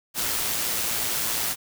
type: noise with amplitude modulation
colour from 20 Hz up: white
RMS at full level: -25 dBFS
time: 0.14-1.56 s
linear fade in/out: 50 ms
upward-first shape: sine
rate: 114 Hz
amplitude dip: 30%
effects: none